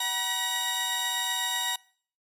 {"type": "tone cluster", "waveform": "sawtooth", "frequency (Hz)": [752, 961, 1914, 2924, 3747], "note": ["F#5", "B5", "A#6", "F#7", "A#7"], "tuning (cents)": [28, -48, 45, -21, 8], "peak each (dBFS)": [-35, -30, -31, -35, -27], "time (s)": [0, 1.76], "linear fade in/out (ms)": 5, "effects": ["noise-tail reverb RT60 0.5 s tail -24 dB re dry", "resampled to 32000 Hz"]}